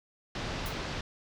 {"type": "low-pass noise", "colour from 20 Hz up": "pink", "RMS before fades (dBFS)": -36, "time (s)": [0.35, 1.01], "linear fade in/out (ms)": 2, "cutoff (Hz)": 5300, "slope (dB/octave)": 24}
{"type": "noise with exponential decay", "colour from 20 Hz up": "blue", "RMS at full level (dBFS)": -39, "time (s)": [0.66, 0.78], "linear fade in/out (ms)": 0, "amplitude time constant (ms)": 25}
{"effects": []}